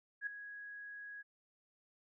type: tone with ADSR envelope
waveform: sine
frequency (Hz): 1661.2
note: G#6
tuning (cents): 0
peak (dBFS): -34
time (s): 0.21-1.23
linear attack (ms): 58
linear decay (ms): 4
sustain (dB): -12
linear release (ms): 24
effects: none